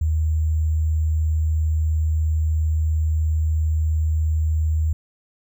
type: tone with sample-and-hold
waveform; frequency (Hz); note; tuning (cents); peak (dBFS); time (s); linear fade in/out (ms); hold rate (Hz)
sine; 78.5; D#2; +16; -17; 0.01-4.93; 5; 7350
effects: none